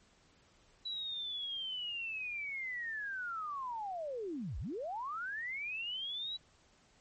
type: linear two-way sweep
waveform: sine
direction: down then up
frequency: 3951 to 43.65 to 3951 Hz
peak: -37 dBFS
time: 0.85-6.37 s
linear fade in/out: 10 ms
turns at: 4.59 s
effects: pink hiss -67 dBFS RMS until 7 s + MP3 32 kbps